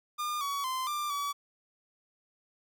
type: tone with pitch steps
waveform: 45% pulse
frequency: 1208 / 1128 / 1036 / 1188 / 1142 Hz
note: D6 / C#6 / C6 / D6 / D6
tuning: +48 / +30 / -17 / +20 / -49 cents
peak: -31 dBFS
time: 0.18-1.33 s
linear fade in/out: 20 ms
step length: 230 ms
effects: 12-bit